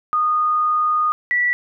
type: tone pair in turn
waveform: sine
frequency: 1231 / 1954.1 Hz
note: D#6 / B6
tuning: -19 / -19 cents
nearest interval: minor sixth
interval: 800 cents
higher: second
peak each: -15 dBFS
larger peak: neither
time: 0.13-1.12 / 1.31-1.53 s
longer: first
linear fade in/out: 0 ms
effects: none